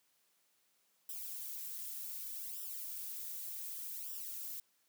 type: noise with flanger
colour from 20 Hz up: violet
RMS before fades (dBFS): -44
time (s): 1.09-4.6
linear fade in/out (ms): 2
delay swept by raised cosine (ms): 0.45 to 4.35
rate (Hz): 0.66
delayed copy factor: -0.85
effects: white hiss -75 dBFS RMS until 4.88 s + high-pass 150 Hz 12 dB/octave